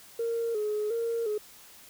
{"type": "tone with vibrato", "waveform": "sine", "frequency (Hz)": 442.1, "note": "A4", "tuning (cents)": 8, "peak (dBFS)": -26, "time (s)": [0.19, 1.38], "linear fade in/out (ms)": 5, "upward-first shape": "square", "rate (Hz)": 1.4, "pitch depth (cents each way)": 79, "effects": ["tanh soft clip ceiling -23 dBFS", "white hiss -52 dBFS RMS until 1.89 s"]}